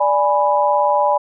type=chord; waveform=sine; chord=G# diminished; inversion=second; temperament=equal; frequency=587.3 / 830.6 / 987.8 Hz; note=D5 / G#5 / B5; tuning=0 / 0 / 0 cents; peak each=-17 dBFS; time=0-1.18 s; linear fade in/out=10 ms; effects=none